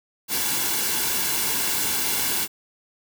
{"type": "noise with comb filter", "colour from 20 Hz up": "white", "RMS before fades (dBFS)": -24, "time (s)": [0.28, 2.48], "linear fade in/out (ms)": 50, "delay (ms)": 1.6, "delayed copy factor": -0.55, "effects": []}